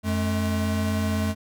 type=tone pair together; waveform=square; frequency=90.17 / 214.3 Hz; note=F#2 / A3; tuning=-44 / -45 cents; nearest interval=octave + minor third; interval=1499 cents; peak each=-26 dBFS; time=0.03-1.35 s; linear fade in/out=50 ms; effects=none